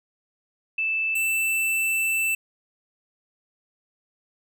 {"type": "tone pair in turn", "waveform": ["sine", "square"], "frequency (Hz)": [2637, 2657], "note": ["E7", "E7"], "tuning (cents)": [0, 13], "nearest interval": "unison", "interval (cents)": 13, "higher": "second", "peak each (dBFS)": -22, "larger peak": "neither", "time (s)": [[0.78, 1.15], [1.15, 2.35]], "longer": "second", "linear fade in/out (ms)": 5, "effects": []}